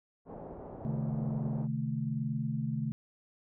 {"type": "low-pass noise", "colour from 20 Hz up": "white", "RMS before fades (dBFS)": -45, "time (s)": [0.25, 1.68], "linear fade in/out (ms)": 50, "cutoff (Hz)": 710, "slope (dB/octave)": 24}
{"type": "chord", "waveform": "sine", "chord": "A diminished", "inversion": "first", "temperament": "equal with one note detuned", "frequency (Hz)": [130.81, 152.01, 220], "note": ["C3", "Eb3", "A3"], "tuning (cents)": [0, -40, 0], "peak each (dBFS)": -35, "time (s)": [0.85, 2.92], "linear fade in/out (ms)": 0}
{"effects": []}